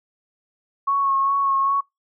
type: tone with vibrato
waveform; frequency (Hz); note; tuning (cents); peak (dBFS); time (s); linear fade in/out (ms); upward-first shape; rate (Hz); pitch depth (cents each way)
sine; 1100; C#6; -14; -17; 0.87-1.81; 10; sine; 2.5; 22
effects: noise-tail reverb RT60 0.2 s tail -26 dB re dry